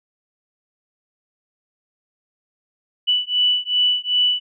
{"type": "beating tone pair", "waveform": "sine", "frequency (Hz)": [2966, 2968.6], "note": ["F#7", "F#7"], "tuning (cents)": [4, 5], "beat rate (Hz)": 2.6, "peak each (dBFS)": -19, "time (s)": [3.07, 4.4], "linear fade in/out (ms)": 20, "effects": []}